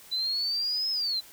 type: linear two-way sweep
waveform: sine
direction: up then down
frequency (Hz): 3975 to 5200 to 3975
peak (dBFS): -26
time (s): 0.11-1.21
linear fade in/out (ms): 20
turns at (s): 0.91
effects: white hiss -51 dBFS RMS until 1.32 s